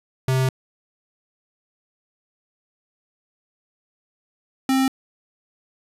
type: tone pair in turn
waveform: square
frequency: 130.81 / 264.9 Hz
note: C3 / C4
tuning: 0 / +22 cents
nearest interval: octave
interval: 1222 cents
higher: second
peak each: -18 / -17 dBFS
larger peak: second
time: 0.28-0.49 / 4.69-4.88 s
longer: first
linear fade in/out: 2 ms
effects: resampled to 32000 Hz